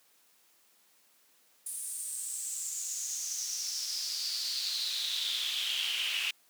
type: noise with high-pass filter sweep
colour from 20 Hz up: brown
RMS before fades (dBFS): -35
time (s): 1.66-6.31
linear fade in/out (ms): 5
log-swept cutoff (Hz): 9700 to 2700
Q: 6
effects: white hiss -66 dBFS RMS until 6.49 s + high-pass 200 Hz 12 dB/octave